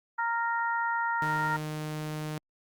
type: harmonic tone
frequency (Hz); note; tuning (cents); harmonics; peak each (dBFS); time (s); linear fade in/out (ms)
464.7; A#4; -5; 2 / 3 / 4; -29 / -31 / -35; 0.18-1.57; 10
type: tone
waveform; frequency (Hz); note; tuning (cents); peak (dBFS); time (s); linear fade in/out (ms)
sawtooth; 153.4; D#3; -24; -29; 1.22-2.38; 2
effects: Opus 48 kbps